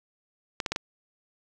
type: clicks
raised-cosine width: 0.2 ms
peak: -11 dBFS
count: 4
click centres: 0.602 / 0.662 / 0.72 / 0.761 s
effects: none